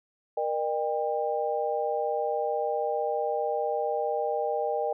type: tone cluster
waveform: sine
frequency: 470.5 / 606 / 797 Hz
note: A#4 / D#5 / G5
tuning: +16 / -46 / +28 cents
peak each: -30 dBFS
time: 0.37-4.93 s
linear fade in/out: 5 ms
effects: none